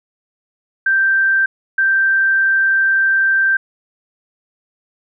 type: tone pair in turn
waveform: sine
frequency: 1568 / 1568 Hz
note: G6 / G6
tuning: 0 / 0 cents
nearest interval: unison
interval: 0 cents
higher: neither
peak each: -11 dBFS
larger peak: neither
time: 0.86-1.46 / 1.78-3.57 s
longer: second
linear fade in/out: 5 ms
effects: none